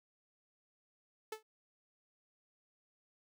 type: tone with exponential decay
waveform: sawtooth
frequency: 435.8 Hz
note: A4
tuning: 17 cents flat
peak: -33 dBFS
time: 1.32-1.43 s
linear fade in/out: 5 ms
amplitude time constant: 23 ms
effects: none